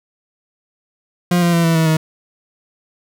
40% pulse tone with pitch steps, 176.1 / 172.38 / 168.73 / 165.16 / 161.67 / 158.25 Hz, F3 / F3 / E3 / E3 / E3 / D#3, +15 / -22 / +41 / +4 / -33 / +30 cents, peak -11 dBFS, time 1.31-1.97 s, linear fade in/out 5 ms, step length 110 ms, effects none

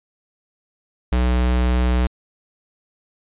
square tone, 61.74 Hz, B1, in tune, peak -16 dBFS, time 1.12-2.07 s, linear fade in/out 5 ms, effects resampled to 8000 Hz

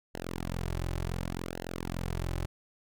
sawtooth tone with flanger, 43.54 Hz, F1, 5 cents flat, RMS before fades -35 dBFS, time 0.14-2.46 s, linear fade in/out 10 ms, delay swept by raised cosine 0.84 to 4.34 ms, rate 0.68 Hz, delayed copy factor -0.95, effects none

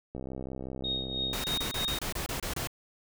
click train, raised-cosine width 2 ms, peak -25 dBFS, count 78, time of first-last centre 0.15-1.329 s, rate 65.3 Hz
sine tone with tremolo, 3729 Hz, A#7, in tune, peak -28 dBFS, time 0.84-1.99 s, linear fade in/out 5 ms, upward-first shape triangle, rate 3.2 Hz, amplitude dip 80%
pink noise bursts, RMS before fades -34 dBFS, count 10, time 1.33-2.673 s, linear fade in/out 2 ms, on 110 ms, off 27 ms
effects none

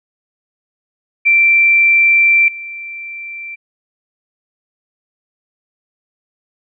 sine tone with level steps, 2349 Hz, D7, in tune, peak -7 / -25 dBFS, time 1.25-3.56 s, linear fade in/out 20 ms, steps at 2.48 s, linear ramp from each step 2 ms, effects none

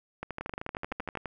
two click trains, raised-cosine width 0.5 ms, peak -20 / -20 dBFS, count 13 / 11, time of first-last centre 0.23-1.153 / 0.41-1.257 s, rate 13 / 11.8 Hz, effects none

